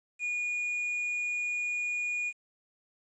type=tone with quantisation; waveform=triangle; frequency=2445 Hz; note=D#7; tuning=31 cents flat; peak=-28 dBFS; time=0.19-2.33 s; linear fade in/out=50 ms; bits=9; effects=resampled to 22050 Hz